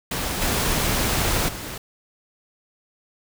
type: noise with level steps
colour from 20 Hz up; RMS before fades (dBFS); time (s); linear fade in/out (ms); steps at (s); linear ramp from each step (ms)
pink; -26 / -22 / -33; 0.11-1.78; 5; 0.41 / 1.48; 10
effects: none